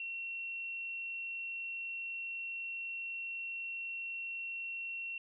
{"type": "tone", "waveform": "sine", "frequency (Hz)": 2724, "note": "F7", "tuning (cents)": -44, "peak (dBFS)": -38, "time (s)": [0, 5.18], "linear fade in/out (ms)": 2, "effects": []}